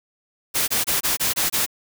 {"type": "noise bursts", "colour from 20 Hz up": "white", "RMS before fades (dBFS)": -21, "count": 7, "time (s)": [0.54, 1.664], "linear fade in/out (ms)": 20, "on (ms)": 140, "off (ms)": 24, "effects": []}